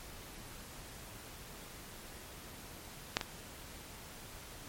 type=clicks; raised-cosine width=0.2 ms; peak=-11 / -18 dBFS; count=2; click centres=3.169 / 3.212 s; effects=pink hiss -50 dBFS RMS until 4.68 s + MP3 64 kbps